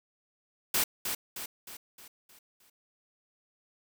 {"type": "noise with echo", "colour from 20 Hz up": "white", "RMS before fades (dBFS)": -27, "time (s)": [0.74, 0.84], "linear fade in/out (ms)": 5, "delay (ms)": 310, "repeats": 6, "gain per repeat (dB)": -6, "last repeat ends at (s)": 2.7, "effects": []}